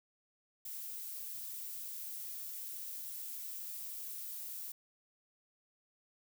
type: noise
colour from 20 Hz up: violet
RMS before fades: -44 dBFS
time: 0.65-4.72 s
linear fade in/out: 5 ms
effects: none